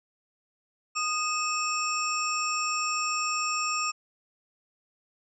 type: tone cluster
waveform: sine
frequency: 1228 / 2593 / 5460 / 7400 Hz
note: D#6 / E7 / F8 / A#8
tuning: -23 / -29 / -40 / -14 cents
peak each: -29 / -32 / -34 / -34 dBFS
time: 0.95-3.92 s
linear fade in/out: 20 ms
effects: none